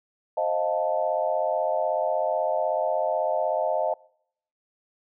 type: chord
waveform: sine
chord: F dominant seventh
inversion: second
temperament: equal with one note detuned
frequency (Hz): 524.8 / 622.3 / 698.5 / 880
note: C5 / Eb5 / F5 / A5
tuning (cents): +5 / 0 / 0 / 0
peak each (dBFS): -30 / -25 / -28 / -30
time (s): 0.37-3.94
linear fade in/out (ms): 5
effects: noise-tail reverb RT60 0.7 s tail -25 dB re dry